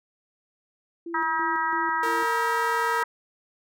sine tone with tremolo, 337.3 Hz, E4, 40 cents sharp, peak -32 dBFS, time 1.06-2.25 s, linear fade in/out 5 ms, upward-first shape square, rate 3 Hz, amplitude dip 65%
harmonic tone, 320 Hz, D#4, 49 cents sharp, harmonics 3 / 4 / 5 / 6, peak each -26 / -28 / -30 / -32 dBFS, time 1.14-3.04 s, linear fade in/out 5 ms
sawtooth tone, 459.7 Hz, A#4, 24 cents flat, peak -25 dBFS, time 2.03-3.03 s, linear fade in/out 2 ms
effects none

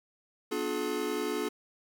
square chord, B diminished seventh, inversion none, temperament just, 246.9 / 296.3 / 355.6 / 426.7 Hz, B3 / D4 / F4 / Ab4, 0 / +15 / +31 / +47 cents, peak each -40 / -37 / -37 / -34 dBFS, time 0.51-1.49 s, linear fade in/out 10 ms, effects 10-bit

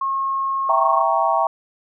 sine tone, 1083 Hz, C#6, 41 cents flat, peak -19 dBFS, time 0.01-1.02 s, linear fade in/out 5 ms
sine chord, E diminished seventh, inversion none, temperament equal, 659.3 / 784 / 932.3 / 1108.7 Hz, E5 / G5 / Bb5 / Db6, 0 / 0 / 0 / 0 cents, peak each -21 dBFS, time 0.69-1.47 s, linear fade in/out 2 ms
effects none

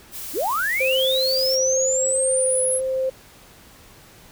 blue noise, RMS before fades -33 dBFS, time 0.11-1.59 s, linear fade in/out 50 ms
sine linear sweep, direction up, 236.3 to 10990 Hz, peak -20 dBFS, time 0.33-2.81 s, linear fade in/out 50 ms
sine tone with tremolo, 524 Hz, C5, 2 cents sharp, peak -19 dBFS, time 0.8-3.1 s, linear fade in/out 10 ms, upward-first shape sine, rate 1.4 Hz, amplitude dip 25%
effects pink hiss -48 dBFS RMS until 4.31 s

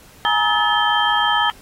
sine tone cluster, 836 / 942 / 1281 / 1733 / 3151 Hz, G#5 / A#5 / E6 / A6 / G7, +11 / +18 / -50 / -27 / +8 cents, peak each -21 dBFS, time 0.25-1.5 s, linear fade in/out 0 ms, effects pink hiss -47 dBFS RMS until 1.61 s + AAC 48 kbps

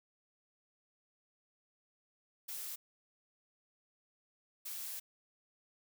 blue noise bursts at uneven times, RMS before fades -43 dBFS, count 2, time 2.48-2.76 / 4.65-5 s, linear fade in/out 10 ms, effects none

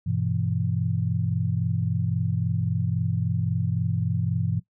sine tone cluster, 99.4 / 123.1 / 165.4 Hz, G2 / B2 / E3, +25 / -5 / +6 cents, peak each -27 dBFS, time 0.06-4.6 s, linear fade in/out 10 ms, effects noise-tail reverb RT60 0.1 s tail -17 dB re dry

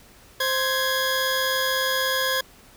20% pulse tone pair together, 523.3 / 1666.2 Hz, C5 / G#6, 0 / +5 cents, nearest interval octave + minor sixth, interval 2005 cents, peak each -20 / -19 dBFS, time 0.4-2.41 s, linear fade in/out 5 ms, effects pink hiss -51 dBFS RMS until 2.76 s

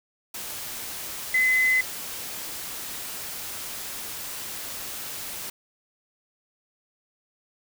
sine tone in noise, 2031 Hz, B6, 48 cents sharp, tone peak -18 dBFS, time 1.34-1.81 s, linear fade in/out 5 ms, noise white, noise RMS -35 dBFS, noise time 0.34-5.5 s, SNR +14 dB, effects none

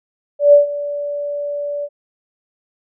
sine tone with ADSR envelope, 579 Hz, D5, 25 cents flat, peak -3 dBFS, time 0.39-1.89 s, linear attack 140 ms, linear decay 130 ms, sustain -17 dB, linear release 51 ms, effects none

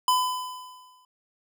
square tone with exponential decay, 1007 Hz, B5, 33 cents sharp, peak -18 dBFS, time 0.08-1.05 s, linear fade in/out 2 ms, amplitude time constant 210 ms, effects none

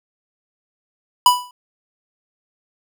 square tone with exponential decay, 987.8 Hz, B5, in tune, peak -6 dBFS, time 1.26-1.51 s, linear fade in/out 2 ms, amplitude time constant 54 ms, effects none

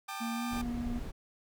sawtooth chord, G suspended second, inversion none, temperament equal with one note detuned, 784 / 880 / 1200 Hz, G5 / A5 / D6, 0 / 0 / +37 cents, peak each -38 / -42 / -37 dBFS, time 0.08-0.62 s, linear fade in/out 10 ms
triangle tone with pitch glide, 231.1 to 239.4 Hz, A#3 to A#3, -15 to +46 cents, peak -32 dBFS, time 0.2-1 s, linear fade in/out 20 ms, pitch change +61 cents, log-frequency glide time 0.34-0.45 s
brown noise, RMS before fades -39 dBFS, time 0.51-1.12 s, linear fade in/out 20 ms
effects none

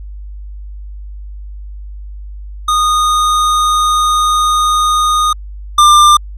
square tone pair in turn, 1233 / 1193.8 Hz, D#6 / D6, -16 / +28 cents, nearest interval minor second, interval 56 cents, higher first, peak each -10 / -4 dBFS, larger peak second, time 2.68-5.33 / 5.78-6.17 s, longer first, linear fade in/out 5 ms, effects added 50 Hz sine -25 dBFS peak until 6.37 s + low-pass 10000 Hz 12 dB/octave

